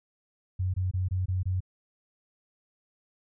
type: tone bursts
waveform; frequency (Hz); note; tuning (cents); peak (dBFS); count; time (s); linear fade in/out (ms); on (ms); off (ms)
sine; 92.5; F#2; 0; -25; 6; 0.59-1.605; 10; 150; 23
effects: none